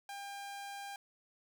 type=tone; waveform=sawtooth; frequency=800 Hz; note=G5; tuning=35 cents sharp; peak=-39 dBFS; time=0.09-0.96 s; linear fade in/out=2 ms; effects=none